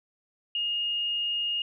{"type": "tone", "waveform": "sine", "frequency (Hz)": 2848, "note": "F7", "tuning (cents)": 33, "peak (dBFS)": -26, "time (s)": [0.55, 1.62], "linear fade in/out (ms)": 2, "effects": []}